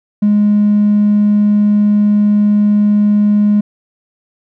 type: tone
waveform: triangle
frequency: 207.7 Hz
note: G#3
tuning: in tune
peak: -4 dBFS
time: 0.22-3.61 s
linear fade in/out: 10 ms
effects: tanh soft clip ceiling -4 dBFS